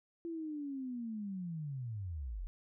sine linear sweep, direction down, 340 to 36.71 Hz, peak -38 dBFS, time 0.25-2.47 s, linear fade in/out 0 ms, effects none

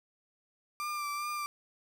35% pulse tone with vibrato, 1184 Hz, D6, 14 cents sharp, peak -32 dBFS, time 0.8-1.46 s, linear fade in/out 0 ms, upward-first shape sine, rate 2.5 Hz, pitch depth 28 cents each way, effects none

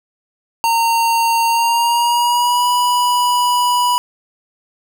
square tone with pitch glide, 920 to 980.4 Hz, A#5 to B5, -23 to -13 cents, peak -13 dBFS, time 0.64-3.98 s, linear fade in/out 0 ms, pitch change +110 cents, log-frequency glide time 1.46-2.68 s, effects none

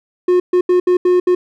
triangle tone bursts at uneven times, 360 Hz, F#4, 47 cents flat, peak -7 dBFS, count 6, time 0.28-0.4 / 0.53-0.61 / 0.69-0.8 / 0.87-0.97 / 1.05-1.2 / 1.27-1.35 s, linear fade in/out 5 ms, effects none

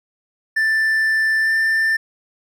triangle tone with pitch glide, 1769 to 1784.4 Hz, A6 to A6, +9 to +24 cents, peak -13 dBFS, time 0.56-1.97 s, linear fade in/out 10 ms, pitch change +15 cents, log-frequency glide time 1.41-1.51 s, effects none

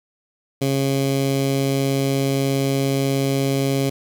15% pulse tone with notch filter, 136.8 Hz, C#3, 23 cents flat, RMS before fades -20 dBFS, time 0.61-3.9 s, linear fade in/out 10 ms, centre 1400 Hz, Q 1.1, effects none

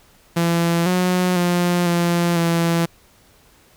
sawtooth tone with pitch steps, 169.3 / 181.5 / 176 / 172.2 / 168.2 Hz, E3 / F#3 / F3 / F3 / E3, +46 / -33 / +14 / -24 / +35 cents, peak -12 dBFS, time 0.36-2.86 s, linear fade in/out 10 ms, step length 500 ms, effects pink hiss -53 dBFS RMS until 3.76 s

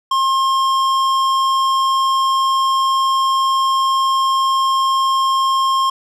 sine tone with tanh clipping, 1067 Hz, C6, 34 cents sharp, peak -15 dBFS, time 0.11-5.9 s, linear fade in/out 5 ms, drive 14 dB, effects none

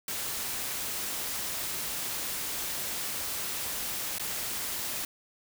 white noise with dropouts, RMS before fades -34 dBFS, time 0.08-5.05 s, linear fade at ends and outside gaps 2 ms, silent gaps 4.184-4.196 s, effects none

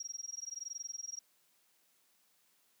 sine tone with amplitude modulation, 5640 Hz, F8, 16 cents sharp, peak -37 dBFS, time 0-1.19 s, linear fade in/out 2 ms, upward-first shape sine, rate 21.3 Hz, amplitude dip 100%, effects white hiss -72 dBFS RMS until 2.8 s + high-pass 150 Hz 12 dB/octave

